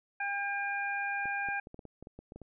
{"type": "harmonic tone", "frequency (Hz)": 803, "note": "G5", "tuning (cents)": 41, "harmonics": [1, 2, 3], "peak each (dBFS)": [-36, -34, -38], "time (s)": [0.2, 1.6], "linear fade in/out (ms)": 5}
{"type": "clicks", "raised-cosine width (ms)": 2, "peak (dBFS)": -33, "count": 12, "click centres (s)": [1.256, 1.487, 1.671, 1.744, 1.792, 1.853, 2.026, 2.071, 2.19, 2.321, 2.36, 2.417]}
{"effects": []}